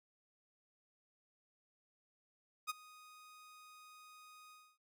sawtooth tone with ADSR envelope, 1244.5 Hz, D#6, in tune, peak -31 dBFS, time 2.67-4.78 s, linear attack 29 ms, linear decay 21 ms, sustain -22 dB, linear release 270 ms, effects none

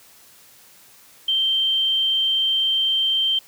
sine tone, 3136 Hz, G7, in tune, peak -17 dBFS, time 1.28-3.39 s, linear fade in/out 5 ms, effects white hiss -50 dBFS RMS until 3.47 s + high-pass 60 Hz 12 dB/octave

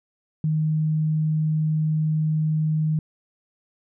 sine tone, 155.56 Hz, D#3, in tune, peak -19 dBFS, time 0.44-2.99 s, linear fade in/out 2 ms, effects none

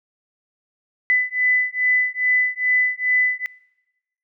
sine beating tone pair, 2000 / 2002.4 Hz, B6 / B6, +21 / +23 cents, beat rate 2.4 Hz, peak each -19 dBFS, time 1.1-3.46 s, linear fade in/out 0 ms, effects noise-tail reverb RT60 1.0 s tail -23 dB re dry

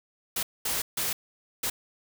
white noise bursts at uneven times, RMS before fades -29 dBFS, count 4, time 0.36-0.43 / 0.65-0.82 / 0.97-1.13 / 1.63-1.7 s, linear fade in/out 5 ms, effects none

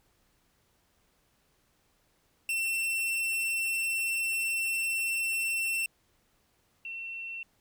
45% pulse / sine tone pair in turn, 2697 / 2707 Hz, E7 / E7, +39 / +45 cents, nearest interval unison, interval 6 cents, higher second, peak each -28 / -36 dBFS, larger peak first, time 2.49-5.86 / 6.85-7.43 s, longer first, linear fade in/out 2 ms, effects pink hiss -70 dBFS RMS until 7.6 s

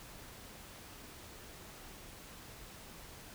silence, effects pink hiss -52 dBFS RMS until 3.34 s

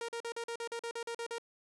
sawtooth tone bursts, 466.2 Hz, A#4, in tune, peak -33 dBFS, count 12, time 0.01-1.383 s, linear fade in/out 2 ms, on 75 ms, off 43 ms, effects resampled to 24000 Hz

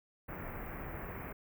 pink band-stop noise, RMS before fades -43 dBFS, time 0.28-1.33 s, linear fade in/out 10 ms, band 2300 to 15000 Hz, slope 48 dB/octave, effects none

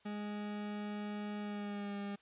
40% pulse tone with pitch glide, 207.7 to 201.7 Hz, G#3 to G3, 0 to +50 cents, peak -38 dBFS, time 0.05-2.16 s, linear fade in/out 10 ms, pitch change -50 cents, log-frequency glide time 1.4-1.97 s, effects white hiss -68 dBFS RMS until 2.21 s + resampled to 8000 Hz

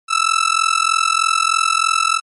sawtooth tone with amplitude modulation, 1318.5 Hz, E6, in tune, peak -6 dBFS, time 0.08-2.21 s, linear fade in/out 50 ms, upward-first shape sine, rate 43.2 Hz, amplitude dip 95%, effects MP3 48 kbps

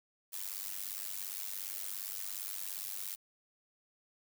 blue noise with amplitude modulation, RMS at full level -37 dBFS, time 0.32-3.16 s, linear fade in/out 20 ms, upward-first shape sine, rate 97.3 Hz, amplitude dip 95%, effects none

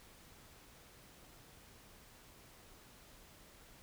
silence, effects pink hiss -60 dBFS RMS until 3.82 s

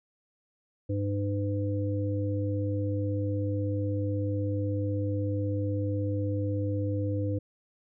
harmonic tone, 100.9 Hz, G#2, 49 cents flat, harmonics 1 / 3 / 5, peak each -28 / -33 / -35 dBFS, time 0.89-7.39 s, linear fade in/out 10 ms, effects none

